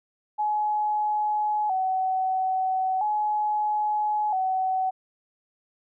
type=tone with vibrato; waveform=sine; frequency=798 Hz; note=G5; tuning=31 cents sharp; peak=-22 dBFS; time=0.38-4.91 s; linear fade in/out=20 ms; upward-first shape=square; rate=0.38 Hz; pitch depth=99 cents each way; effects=none